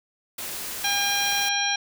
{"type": "noise", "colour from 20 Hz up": "white", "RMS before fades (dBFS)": -33, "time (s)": [0.38, 1.49], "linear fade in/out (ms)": 5}
{"type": "harmonic tone", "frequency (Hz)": 806, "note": "G5", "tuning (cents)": 48, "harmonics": [1, 2, 3, 4, 5, 7], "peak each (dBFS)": [-29, -29, -29, -29, -29, -29], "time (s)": [0.84, 1.76], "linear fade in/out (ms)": 5}
{"effects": []}